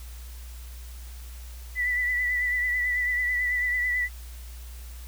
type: tone with vibrato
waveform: sine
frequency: 1975.5 Hz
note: B6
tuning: in tune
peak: -23 dBFS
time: 1.75-4.09 s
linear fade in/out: 50 ms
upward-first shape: triangle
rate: 9.1 Hz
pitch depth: 35 cents each way
effects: added 60 Hz sine -38 dBFS peak until 5.07 s + white hiss -50 dBFS RMS until 5.07 s